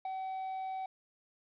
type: tone with ADSR envelope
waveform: triangle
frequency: 760 Hz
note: F#5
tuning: 46 cents sharp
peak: -31 dBFS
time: 0.05-0.86 s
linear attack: 4 ms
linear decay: 11 ms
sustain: -3 dB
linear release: 4 ms
effects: resampled to 11025 Hz + 11-bit